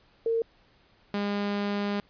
sine / sawtooth tone pair in turn, 456.5 / 203.3 Hz, A#4 / G#3, -36 / -37 cents, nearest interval octave + major second, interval 1401 cents, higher first, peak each -23 dBFS, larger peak neither, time 0.26-0.42 / 1.14-2 s, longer second, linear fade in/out 2 ms, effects pink hiss -62 dBFS RMS until 2.09 s + resampled to 11025 Hz

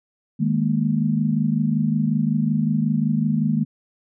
sine chord, D# suspended fourth, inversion none, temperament equal, 155.56 / 207.7 / 233.1 Hz, D#3 / G#3 / A#3, 0 / 0 / 0 cents, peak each -22 dBFS, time 0.39-3.65 s, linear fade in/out 20 ms, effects none

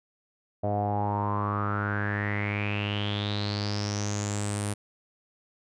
sawtooth tone with low-pass filter sweep, 102.9 Hz, G#2, 16 cents flat, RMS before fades -29 dBFS, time 0.63-4.74 s, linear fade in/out 10 ms, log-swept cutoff 650 to 9700 Hz, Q 8.5, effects none

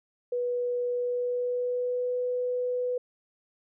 sine tone with pitch glide, 489 to 496.1 Hz, B4 to B4, -17 to +8 cents, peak -26 dBFS, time 0.32-2.98 s, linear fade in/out 5 ms, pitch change +25 cents, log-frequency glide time 0.9-2.16 s, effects none

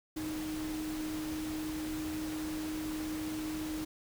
sine tone in noise, 310.5 Hz, D#4, 3 cents flat, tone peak -35 dBFS, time 0.16-3.85 s, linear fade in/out 10 ms, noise pink, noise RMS -44 dBFS, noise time 0.16-3.85 s, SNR +6 dB, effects none

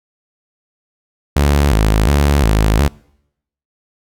sawtooth tone with vibrato, 61.7 Hz, B1, 1 cent flat, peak -6 dBFS, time 1.36-2.88 s, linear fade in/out 5 ms, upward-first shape square, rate 1.4 Hz, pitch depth 260 cents each way, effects noise-tail reverb RT60 0.8 s tail -26 dB re dry

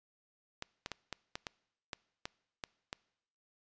clicks, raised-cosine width 0.2 ms, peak -21 dBFS, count 10, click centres 0.624 / 0.861 / 0.917 / 1.127 / 1.355 / 1.468 / 1.932 / 2.255 / 2.638 / 2.929 s, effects noise-tail reverb RT60 0.8 s tail -24 dB re dry + resampled to 16000 Hz

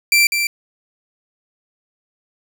sawtooth tone with echo, 2349 Hz, D7, in tune, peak -7 dBFS, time 0.12-0.27 s, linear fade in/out 2 ms, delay 200 ms, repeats 1, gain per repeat -6 dB, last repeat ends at 0.47 s, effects none

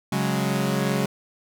sawtooth chord, C# suspended fourth, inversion none, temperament equal, 138.59 / 185 / 207.7 Hz, C#3 / F#3 / G#3, 0 / 0 / 0 cents, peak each -22 dBFS, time 0.12-1.06 s, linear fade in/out 5 ms, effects none

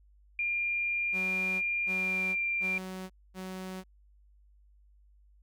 sine tone with pitch glide, 2400 to 2377 Hz, D7 to D7, +37 to +20 cents, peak -28 dBFS, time 0.39-2.78 s, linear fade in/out 2 ms, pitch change -17 cents, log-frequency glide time 1.92-2.24 s
sawtooth tone bursts, 186.8 Hz, F#3, 17 cents sharp, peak -34 dBFS, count 4, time 1.12-3.84 s, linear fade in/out 50 ms, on 500 ms, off 240 ms
effects added 50 Hz sine -58 dBFS peak until 5.42 s

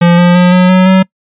square tone with pitch steps, 172.8 / 175.82 / 178.89 / 182.02 / 185.2 / 188.44 Hz, F3 / F3 / F3 / F#3 / F#3 / F#3, -18 / +12 / +42 / -28 / +2 / +32 cents, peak -4 dBFS, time 0.01-1.03 s, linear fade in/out 10 ms, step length 170 ms, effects noise-tail reverb RT60 0.1 s tail -25 dB re dry + resampled to 8000 Hz

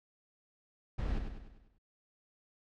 brown noise with echo, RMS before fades -34 dBFS, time 0.98-1.19 s, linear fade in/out 10 ms, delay 99 ms, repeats 6, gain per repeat -6 dB, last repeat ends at 1.784 s, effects low-pass 4000 Hz 12 dB/octave

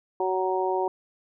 harmonic tone, 186.9 Hz, F#3, 18 cents sharp, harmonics 2 / 3 / 4 / 5, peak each -26 / -32 / -29 / -29 dBFS, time 0.2-0.88 s, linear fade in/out 2 ms, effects none

